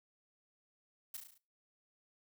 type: noise with echo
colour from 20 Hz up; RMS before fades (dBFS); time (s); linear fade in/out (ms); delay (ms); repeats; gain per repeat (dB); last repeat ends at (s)
blue; -43; 1.14-1.17; 5; 35; 6; -4; 1.38
effects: noise-tail reverb RT60 0.3 s tail -19 dB re dry